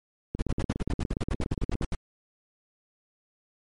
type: click train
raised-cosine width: 3 ms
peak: -17 dBFS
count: 26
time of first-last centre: 0.35-1.812 s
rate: 17.1 Hz
type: noise bursts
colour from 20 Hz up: brown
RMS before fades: -27 dBFS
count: 16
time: 0.39-1.95 s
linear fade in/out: 2 ms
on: 30 ms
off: 72 ms
effects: MP3 48 kbps